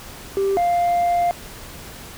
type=tone pair in turn; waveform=sine; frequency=392 / 698.5 Hz; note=G4 / F5; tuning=0 / 0 cents; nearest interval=minor seventh; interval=1000 cents; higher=second; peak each=-15 / -13 dBFS; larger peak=second; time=0.37-0.57 / 0.57-1.31 s; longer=second; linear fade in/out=0 ms; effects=tanh soft clip ceiling -15 dBFS + pink hiss -38 dBFS RMS until 2.17 s